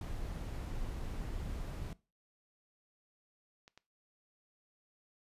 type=noise; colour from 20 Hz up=brown; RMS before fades=-40 dBFS; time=0.01-1.93 s; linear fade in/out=2 ms
type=clicks; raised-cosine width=0.2 ms; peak=-38 dBFS; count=2; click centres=3.679 / 3.776 s
effects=noise-tail reverb RT60 0.3 s tail -20 dB re dry + resampled to 32000 Hz